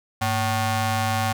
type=ring-modulated tone; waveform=sawtooth; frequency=331.8 Hz; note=E4; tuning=11 cents sharp; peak=-14 dBFS; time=0.21-1.33 s; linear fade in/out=10 ms; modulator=434 Hz; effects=none